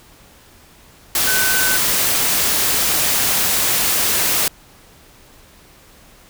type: tone in noise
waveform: sine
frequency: 1516 Hz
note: F#6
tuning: 42 cents sharp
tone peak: -19 dBFS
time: 1.27-1.77 s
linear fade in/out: 2 ms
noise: white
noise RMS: -17 dBFS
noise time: 1.15-4.48 s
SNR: -5 dB
effects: pink hiss -47 dBFS RMS until 6.29 s